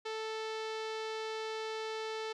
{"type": "tone with low-pass filter", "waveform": "sawtooth", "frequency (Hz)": 440, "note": "A4", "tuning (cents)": 0, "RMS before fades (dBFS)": -39, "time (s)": [0.05, 2.33], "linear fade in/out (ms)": 10, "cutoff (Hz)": 4500, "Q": 1.5, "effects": []}